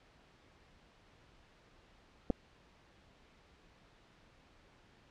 clicks, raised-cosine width 2 ms, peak -19 dBFS, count 2, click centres 2.301 / 2.305 s, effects pink hiss -64 dBFS RMS until 5.1 s + low-pass 4000 Hz 12 dB/octave

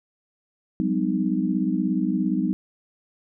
sine tone cluster, 184.2 / 201.2 / 253.2 / 309.2 Hz, F#3 / G3 / B3 / D#4, -7 / +45 / +43 / -11 cents, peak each -26 dBFS, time 0.8-2.53 s, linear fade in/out 0 ms, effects none

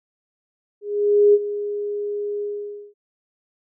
sine tone with ADSR envelope, 412 Hz, G#4, 14 cents flat, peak -9 dBFS, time 0.81-2.94 s, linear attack 530 ms, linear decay 42 ms, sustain -14 dB, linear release 520 ms, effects none

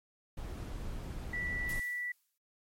brown noise, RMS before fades -40 dBFS, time 0.37-1.8 s, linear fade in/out 5 ms
sine tone, 1960 Hz, B6, 14 cents flat, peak -34 dBFS, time 1.33-2.12 s, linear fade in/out 5 ms
blue noise with exponential decay, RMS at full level -43 dBFS, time 1.69-2.38 s, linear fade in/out 2 ms, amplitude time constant 150 ms
effects MP3 64 kbps

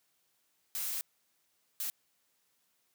blue noise bursts at uneven times, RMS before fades -36 dBFS, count 2, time 0.75-1.01 / 1.8-1.9 s, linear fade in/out 0 ms, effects white hiss -75 dBFS RMS until 2.94 s + high-pass 100 Hz 12 dB/octave

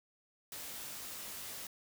white noise with comb filter, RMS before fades -45 dBFS, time 0.52-1.67 s, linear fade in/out 2 ms, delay 20 ms, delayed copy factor +0.5, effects none

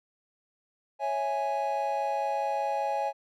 triangle chord, C# minor, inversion none, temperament equal, 554.4 / 659.3 / 830.6 Hz, C#5 / E5 / G#5, 0 / 0 / 0 cents, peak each -31 / -32 / -27 dBFS, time 0.99-3.13 s, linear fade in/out 50 ms, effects none

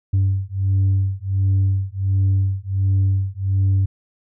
sine beating tone pair, 96 / 97.4 Hz, G2 / G2, -36 / -11 cents, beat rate 1.4 Hz, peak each -17 dBFS, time 0.13-3.86 s, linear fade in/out 10 ms, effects tanh soft clip ceiling -12 dBFS

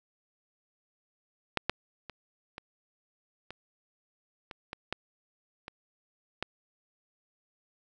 clicks, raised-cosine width 0.3 ms, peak -10 / -10 / -25 / -24 / -25 / -25 / -21 / -15 / -24 / -15 dBFS, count 10, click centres 1.573 / 1.696 / 2.097 / 2.581 / 3.506 / 4.512 / 4.731 / 4.926 / 5.681 / 6.426 s, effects none

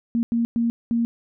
sine tone bursts at uneven times, 233.1 Hz, A#3, in tune, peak -18 dBFS, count 4, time 0.15-0.23 / 0.32-0.45 / 0.56-0.7 / 0.91-1.05 s, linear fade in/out 0 ms, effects none

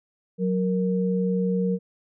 sine tone pair together, 184.37 / 465.8 Hz, F#3 / A#4, -6 / -1 cents, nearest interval octave + major third, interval 1605 cents, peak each -22 / -26 dBFS, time 0.38-1.79 s, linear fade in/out 50 ms, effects none

